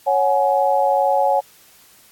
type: chord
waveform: sine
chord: C# suspended fourth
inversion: none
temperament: equal with one note detuned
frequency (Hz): 554.4 / 740 / 842.2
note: C#5 / F#5 / G#5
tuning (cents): 0 / 0 / +24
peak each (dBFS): -18 / -19 / -18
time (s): 0.06-1.41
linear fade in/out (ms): 20
effects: white hiss -50 dBFS RMS until 2.11 s + AAC 64 kbps